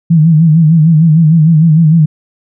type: tone with vibrato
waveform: sine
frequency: 160 Hz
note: D#3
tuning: 49 cents sharp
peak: -3 dBFS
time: 0.1-2.06 s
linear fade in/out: 10 ms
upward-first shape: sine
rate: 6.6 Hz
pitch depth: 95 cents each way
effects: none